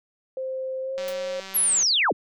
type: tone with pitch glide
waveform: sine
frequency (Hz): 523.3 to 542.1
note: C5 to C#5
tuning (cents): 0 to -39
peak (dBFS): -27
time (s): 0.37-1.4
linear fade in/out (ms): 2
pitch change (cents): +61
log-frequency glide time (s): 0.82-1.03
type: click train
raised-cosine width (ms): 0.2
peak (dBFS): -21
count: 164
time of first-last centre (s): 0.98-1.829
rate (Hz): 192
type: noise with exponential decay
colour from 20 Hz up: white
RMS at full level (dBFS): -34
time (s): 1.08-1.18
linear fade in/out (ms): 1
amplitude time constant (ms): 20
type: linear sweep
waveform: sine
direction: down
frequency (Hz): 11840 to 59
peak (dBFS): -18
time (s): 1.54-2.13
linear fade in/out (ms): 20
effects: none